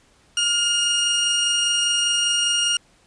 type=tone pair together; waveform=sawtooth; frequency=1412 / 2849 Hz; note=F6 / F7; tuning=+19 / +34 cents; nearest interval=octave; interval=1215 cents; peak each=-24 / -15 dBFS; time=0.37-2.77 s; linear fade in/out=2 ms; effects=pink hiss -57 dBFS RMS until 3.06 s + resampled to 22050 Hz